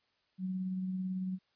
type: tone with tremolo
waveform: sine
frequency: 186.3 Hz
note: F#3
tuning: 12 cents sharp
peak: -32 dBFS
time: 0.38-1.39 s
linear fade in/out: 50 ms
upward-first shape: sine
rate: 18 Hz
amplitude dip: 25%
effects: white hiss -75 dBFS RMS until 1.55 s + resampled to 11025 Hz